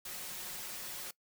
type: noise with comb filter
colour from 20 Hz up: white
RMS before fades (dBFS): -43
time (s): 0.05-1.11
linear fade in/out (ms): 5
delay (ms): 5.5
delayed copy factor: +0.75
effects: noise-tail reverb RT60 0.1 s tail -21 dB re dry